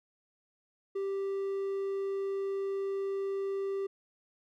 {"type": "tone", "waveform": "triangle", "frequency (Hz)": 392, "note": "G4", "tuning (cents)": 0, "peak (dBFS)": -29, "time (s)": [0.95, 3.87], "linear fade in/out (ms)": 10, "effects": []}